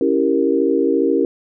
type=chord; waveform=sine; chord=C# diminished seventh; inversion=none; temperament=equal; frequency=277.2 / 329.6 / 392 / 466.2 Hz; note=C#4 / E4 / G4 / Bb4; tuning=0 / 0 / 0 / 0 cents; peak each=-19 dBFS; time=0.01-1.25 s; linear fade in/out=2 ms; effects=none